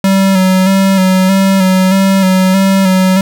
square tone with vibrato, 190.2 Hz, F#3, 48 cents sharp, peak -7 dBFS, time 0.04-3.21 s, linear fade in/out 2 ms, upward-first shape square, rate 1.6 Hz, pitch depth 30 cents each way, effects none

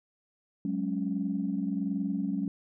sine chord, F# suspended second, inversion none, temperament equal with one note detuned, 186.39 / 207.7 / 277.2 Hz, F#3 / G#3 / C#4, +13 / 0 / 0 cents, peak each -32 dBFS, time 0.65-2.48 s, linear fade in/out 2 ms, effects tanh soft clip ceiling -18 dBFS

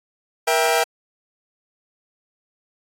sawtooth chord, E diminished, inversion second, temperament just, 474.7 / 659.3 / 791.1 Hz, Bb4 / E5 / G5, +31 / 0 / +16 cents, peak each -17 dBFS, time 0.47-0.84 s, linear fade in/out 10 ms, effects AAC 48 kbps

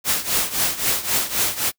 white noise with tremolo, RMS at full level -18 dBFS, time 0.04-1.72 s, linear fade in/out 50 ms, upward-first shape triangle, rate 3.8 Hz, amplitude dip 85%, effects noise-tail reverb RT60 0.1 s tail -25 dB re dry

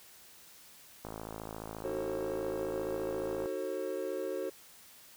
click train, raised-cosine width 1 ms, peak -27 dBFS, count 132, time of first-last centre 1.05-3.458 s, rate 54.4 Hz
triangle chord, D# diminished seventh, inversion none, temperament just, 311.1 / 373.4 / 448 / 537.6 Hz, D#4 / F#4 / A4 / C5, 0 / +16 / +31 / +47 cents, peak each -41 / -36 / -38 / -36 dBFS, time 1.84-4.5 s, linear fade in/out 10 ms
effects white hiss -56 dBFS RMS until 5.16 s

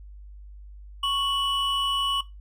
triangle tone pair together, 1107.4 / 2960 Hz, C#6 / F#7, -2 / 0 cents, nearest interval octave + perfect fourth, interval 1702 cents, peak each -25 / -23 dBFS, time 1.03-2.21 s, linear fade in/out 5 ms, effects noise-tail reverb RT60 0.2 s tail -17 dB re dry + added 50 Hz sine -41 dBFS peak until 2.4 s

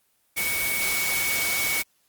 sine tone in noise, 2237 Hz, C#7, 15 cents sharp, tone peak -26 dBFS, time 0.36-1.83 s, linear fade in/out 20 ms, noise white, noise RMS -27 dBFS, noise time 0.36-1.83 s, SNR -2 dB, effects white hiss -67 dBFS RMS until 2.08 s + Opus 24 kbps

